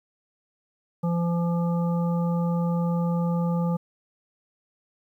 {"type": "harmonic tone", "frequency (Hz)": 171.1, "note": "F3", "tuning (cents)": -35, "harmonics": [1, 3, 5, 7], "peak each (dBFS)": [-22, -32, -36, -39], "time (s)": [1.03, 3.77], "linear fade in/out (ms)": 10, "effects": ["10-bit"]}